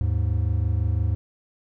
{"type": "tone pair together", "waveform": "triangle", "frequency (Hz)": [77.78, 103.68], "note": ["D#2", "G#2"], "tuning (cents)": [0, -2], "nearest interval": "perfect fourth", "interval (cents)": 498, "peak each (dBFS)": -21, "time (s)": [0.01, 1.15], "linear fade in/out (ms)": 0, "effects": []}